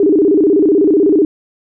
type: tone with vibrato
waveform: sine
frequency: 351.2 Hz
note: F4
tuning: 10 cents sharp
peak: -7 dBFS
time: 0-1.25 s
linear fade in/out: 2 ms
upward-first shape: square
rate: 16 Hz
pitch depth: 230 cents each way
effects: none